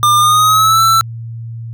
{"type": "tone with pitch glide", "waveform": "square", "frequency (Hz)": [1200, 1331.5], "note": ["D6", "E6"], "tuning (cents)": [37, 17], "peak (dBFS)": -8, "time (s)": [0.03, 1.01], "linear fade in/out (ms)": 0, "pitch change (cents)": 180, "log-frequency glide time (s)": [0.16, 0.82], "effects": ["added 115 Hz sine -23 dBFS peak until 1.73 s"]}